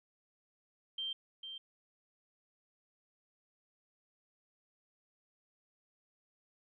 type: tone with echo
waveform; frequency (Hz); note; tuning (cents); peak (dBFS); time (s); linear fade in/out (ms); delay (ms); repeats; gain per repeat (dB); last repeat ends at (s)
sine; 3150; G7; +8; -36; 0.98-1.13; 5; 450; 1; -7; 1.58
effects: none

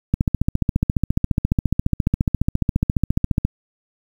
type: click train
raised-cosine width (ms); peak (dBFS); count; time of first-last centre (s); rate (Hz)
5; -4; 49; 0.14-3.45; 14.5
effects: 7-bit

